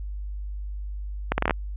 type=accelerating click train; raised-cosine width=0.5 ms; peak=-6 dBFS; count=7; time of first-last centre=1.32-1.509 s; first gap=60 ms; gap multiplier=0.73; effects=added 50 Hz sine -30 dBFS peak until 1.76 s + resampled to 8000 Hz